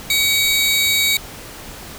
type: tone pair together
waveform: sawtooth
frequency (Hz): 2260 / 3815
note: C#7 / A#7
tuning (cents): +33 / +39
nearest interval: major sixth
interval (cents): 906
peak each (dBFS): -14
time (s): 0.1-1.17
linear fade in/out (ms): 2
effects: pink hiss -35 dBFS RMS until 1.98 s